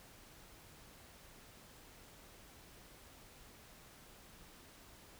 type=silence; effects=pink hiss -59 dBFS RMS until 5.19 s